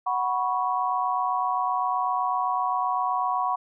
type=chord; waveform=sine; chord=F# suspended fourth; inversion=none; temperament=equal with one note detuned; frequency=740 / 980.9 / 1108.7 Hz; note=F#5 / B5 / C#6; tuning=0 / -12 / 0 cents; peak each=-27 dBFS; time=0.06-3.56 s; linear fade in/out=10 ms; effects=none